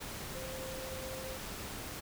sine tone in noise, 523.3 Hz, C5, in tune, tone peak -43 dBFS, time 0.34-1.38 s, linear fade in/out 20 ms, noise pink, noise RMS -43 dBFS, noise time 0-2.01 s, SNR -3 dB, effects none

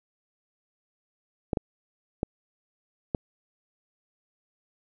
clicks, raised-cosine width 2 ms, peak -12 dBFS, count 4, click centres 1.532 / 1.572 / 2.231 / 3.148 s, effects none

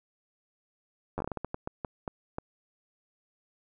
slowing click train, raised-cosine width 1 ms, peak -19 dBFS, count 14, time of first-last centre 1.18-2.384 s, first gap 10 ms, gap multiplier 1.33, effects none

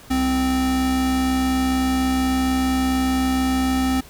square tone pair together, 65.41 / 260.4 Hz, C2 / C4, 0 / -8 cents, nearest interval 2 octaves, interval 2392 cents, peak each -27 / -19 dBFS, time 0.1-4.01 s, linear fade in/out 10 ms, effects pink hiss -45 dBFS RMS until 4.09 s

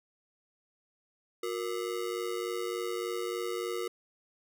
square ring-modulated tone, 415.3 Hz, G#4, in tune, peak -30 dBFS, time 1.43-3.88 s, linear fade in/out 5 ms, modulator 51.7 Hz, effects none

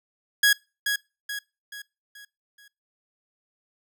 sawtooth tone with echo, 1661.2 Hz, G#6, in tune, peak -12 dBFS, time 0.43-0.53 s, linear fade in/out 5 ms, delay 430 ms, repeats 5, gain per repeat -7 dB, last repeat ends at 2.68 s, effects noise-tail reverb RT60 0.3 s tail -25 dB re dry

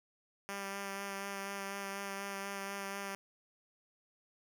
5% pulse tone with vibrato, 197.6 Hz, G3, 14 cents sharp, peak -28 dBFS, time 0.49-3.15 s, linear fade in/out 0 ms, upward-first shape sine, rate 4.1 Hz, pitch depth 14 cents each way, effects none

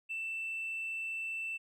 triangle tone with hard clipping, 2665 Hz, E7, 18 cents sharp, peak -35 dBFS, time 0.09-1.58 s, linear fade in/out 20 ms, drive 2 dB, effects none

